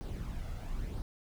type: noise with flanger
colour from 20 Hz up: brown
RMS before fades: -38 dBFS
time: 0.01-1.02 s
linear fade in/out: 0 ms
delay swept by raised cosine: 0.2 to 1.5 ms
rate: 1 Hz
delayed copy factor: +0.5
effects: none